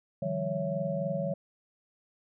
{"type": "tone cluster", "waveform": "sine", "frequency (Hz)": [149.1, 169.3, 192.9, 558, 664], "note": ["D3", "E3", "G3", "C#5", "E5"], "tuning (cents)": [27, 46, -28, 11, 12], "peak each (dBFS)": [-37, -35, -37, -32, -38], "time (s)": [0.22, 1.34], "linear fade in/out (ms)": 5, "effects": []}